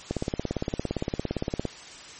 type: click train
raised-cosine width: 2 ms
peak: -13 dBFS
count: 28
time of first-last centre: 0.11-1.653 s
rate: 17.5 Hz
effects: white hiss -44 dBFS RMS until 2.19 s + MP3 32 kbps